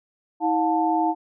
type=tone cluster; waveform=sine; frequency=321.6 / 717 / 882 Hz; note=E4 / F5 / A5; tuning=-43 / +45 / +4 cents; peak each=-23 dBFS; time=0.4-1.15 s; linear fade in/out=50 ms; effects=none